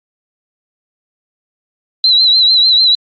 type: tone with vibrato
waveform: sine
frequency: 4000 Hz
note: B7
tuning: 21 cents sharp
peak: -6 dBFS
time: 2.04-2.95 s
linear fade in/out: 2 ms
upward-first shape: triangle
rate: 6.7 Hz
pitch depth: 81 cents each way
effects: AAC 64 kbps